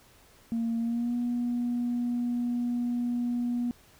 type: tone with pitch glide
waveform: sine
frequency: 230 to 241.6 Hz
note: A#3 to B3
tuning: -23 to -38 cents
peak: -25 dBFS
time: 0.52-3.71 s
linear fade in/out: 0 ms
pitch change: +85 cents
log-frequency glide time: 0.79-1.15 s
effects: tanh soft clip ceiling -23 dBFS + pink hiss -58 dBFS RMS until 3.99 s